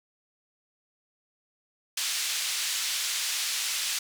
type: band-pass noise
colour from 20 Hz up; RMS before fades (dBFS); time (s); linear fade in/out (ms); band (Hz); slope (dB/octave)
pink; -30; 1.97-3.99; 5; 3000 to 9100; 12
effects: none